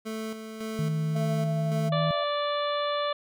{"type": "tone with tremolo", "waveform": "25% pulse", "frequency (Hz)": 220, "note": "A3", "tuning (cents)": 0, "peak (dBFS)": -28, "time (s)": [0.05, 1.9], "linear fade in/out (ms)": 20, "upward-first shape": "square", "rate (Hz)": 1.8, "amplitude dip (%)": 50}
{"type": "tone with pitch glide", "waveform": "sine", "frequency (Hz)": [156.2, 157.92], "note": ["D#3", "D#3"], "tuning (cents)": [7, 26], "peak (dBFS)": -25, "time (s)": [0.79, 2.11], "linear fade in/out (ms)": 0, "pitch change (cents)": 19, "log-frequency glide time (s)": [1.84, 1.97]}
{"type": "tone", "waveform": "sine", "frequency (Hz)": 671, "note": "E5", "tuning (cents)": 31, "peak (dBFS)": -32, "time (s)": [1.15, 2.24], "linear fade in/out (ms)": 10}
{"type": "harmonic tone", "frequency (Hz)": 584, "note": "D5", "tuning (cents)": -10, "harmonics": [1, 2, 3, 4, 5, 6, 7], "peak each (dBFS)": [-28, -30, -39, -43, -41, -36, -43], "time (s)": [1.92, 3.13], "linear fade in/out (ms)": 5}
{"effects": []}